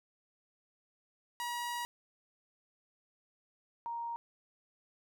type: tone pair in turn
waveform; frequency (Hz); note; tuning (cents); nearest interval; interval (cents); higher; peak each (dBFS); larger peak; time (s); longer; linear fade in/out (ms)
sawtooth / sine; 959 / 934.9; A#5 / A#5; +49 / +5; unison; 44; first; -32 / -36; first; 1.4-1.85 / 3.86-4.16; first; 0
effects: none